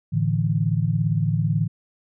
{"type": "chord", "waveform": "sine", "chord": "A suspended fourth", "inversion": "none", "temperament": "equal", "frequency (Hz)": [110, 146.83, 164.81], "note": ["A2", "D3", "E3"], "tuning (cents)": [0, 0, 0], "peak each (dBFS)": -23, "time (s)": [0.12, 1.68], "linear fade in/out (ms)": 20, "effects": []}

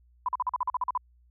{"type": "tone bursts", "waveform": "sine", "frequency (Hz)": 1000, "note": "B5", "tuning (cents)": 21, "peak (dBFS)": -24, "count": 11, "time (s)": [0.26, 0.976], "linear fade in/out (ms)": 2, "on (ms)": 26, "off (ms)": 43, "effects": ["added 60 Hz sine -58 dBFS peak until 1.3 s"]}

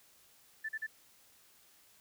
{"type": "tone bursts", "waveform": "sine", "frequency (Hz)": 1760, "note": "A6", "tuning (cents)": 0, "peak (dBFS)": -35, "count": 3, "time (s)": [0.64, 0.868], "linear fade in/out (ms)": 10, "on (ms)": 50, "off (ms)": 39, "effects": ["white hiss -64 dBFS RMS until 2 s"]}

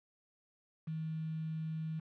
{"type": "tone with quantisation", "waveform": "sine", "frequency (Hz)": 158.9, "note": "D#3", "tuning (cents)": 37, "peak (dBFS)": -36, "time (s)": [0.87, 2], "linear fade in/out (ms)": 10, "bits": 9, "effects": ["low-pass 2000 Hz 12 dB/octave"]}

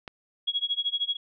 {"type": "click", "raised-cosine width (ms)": 0.3, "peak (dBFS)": -21, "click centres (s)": 0.078}
{"type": "tone with tremolo", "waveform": "sine", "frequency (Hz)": 3322, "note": "G#7", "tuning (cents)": 0, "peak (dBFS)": -22, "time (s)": [0.47, 1.17], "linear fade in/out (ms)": 10, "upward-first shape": "sine", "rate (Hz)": 13, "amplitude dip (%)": 95}
{"effects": []}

